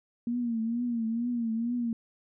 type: tone with vibrato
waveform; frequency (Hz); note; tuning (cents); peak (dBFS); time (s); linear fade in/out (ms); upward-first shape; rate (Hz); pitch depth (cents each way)
sine; 233.4; A#3; +2; -27; 0.27-1.93; 2; triangle; 2.2; 94
effects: none